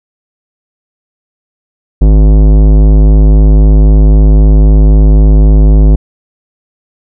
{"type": "tone with tanh clipping", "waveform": "sine", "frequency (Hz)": 51.91, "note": "G#1", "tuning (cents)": 0, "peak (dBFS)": -3, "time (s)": [2.01, 5.96], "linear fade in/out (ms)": 10, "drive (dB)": 17, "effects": []}